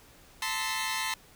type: tone cluster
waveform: 15% pulse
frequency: 885 / 1036 / 1294 / 1946 / 2159 Hz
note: A5 / C6 / E6 / B6 / C#7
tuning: +10 / -17 / -32 / -26 / -46 cents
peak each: -28 / -27 / -35 / -33 / -33 dBFS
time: 0.42-1.14 s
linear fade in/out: 2 ms
effects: pink hiss -56 dBFS RMS until 1.35 s